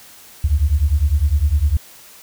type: beating tone pair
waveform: sine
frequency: 68.5 / 78.4 Hz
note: C#2 / D#2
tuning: -20 / +14 cents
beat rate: 9.9 Hz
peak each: -15 dBFS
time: 0.44-1.77 s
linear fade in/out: 5 ms
effects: tanh soft clip ceiling -6 dBFS + white hiss -43 dBFS RMS until 2.22 s